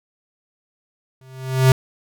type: tone with exponential growth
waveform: square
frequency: 130.81 Hz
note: C3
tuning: in tune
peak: -8 dBFS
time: 1.21-1.72 s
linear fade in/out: 2 ms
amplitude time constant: 110 ms
effects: none